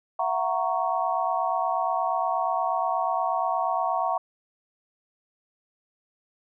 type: chord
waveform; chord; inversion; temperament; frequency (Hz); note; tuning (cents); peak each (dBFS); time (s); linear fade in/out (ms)
sine; F# dominant seventh; third; equal with one note detuned; 671.6 / 740 / 932.3 / 1108.7; E5 / F#5 / A#5 / C#6; +32 / 0 / 0 / 0; -29 / -27 / -29 / -29; 0.19-4.18; 5
effects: none